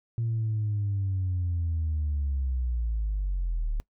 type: linear sweep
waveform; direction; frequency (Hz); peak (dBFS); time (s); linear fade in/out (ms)
sine; down; 116.54 to 35.82; -24; 0.18-3.8; 0
effects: noise-tail reverb RT60 0.1 s tail -23 dB re dry + tanh soft clip ceiling -22 dBFS